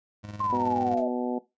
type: tone with tremolo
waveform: 25% pulse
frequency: 103.6 Hz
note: G#2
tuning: 4 cents flat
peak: -32 dBFS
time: 0.23-0.96 s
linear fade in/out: 20 ms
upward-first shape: square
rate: 19 Hz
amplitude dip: 55%
type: linear sweep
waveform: sine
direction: down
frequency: 1072 to 608 Hz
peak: -25 dBFS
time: 0.4-1.08 s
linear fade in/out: 5 ms
type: harmonic tone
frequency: 123.47 Hz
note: B2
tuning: in tune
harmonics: 2 / 3 / 4 / 5 / 6 / 7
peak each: -29 / -32 / -34 / -37 / -37 / -39 dBFS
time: 0.52-1.39 s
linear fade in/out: 10 ms
type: noise with exponential decay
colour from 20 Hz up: pink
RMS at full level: -45 dBFS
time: 0.97-1.1 s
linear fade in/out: 5 ms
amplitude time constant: 27 ms
effects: noise-tail reverb RT60 0.2 s tail -17 dB re dry + resampled to 16000 Hz